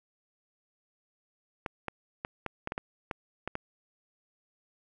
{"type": "clicks", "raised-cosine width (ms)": 0.5, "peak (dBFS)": -18, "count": 10, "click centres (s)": [1.662, 1.883, 2.249, 2.463, 2.674, 2.721, 2.779, 3.112, 3.476, 3.554], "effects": []}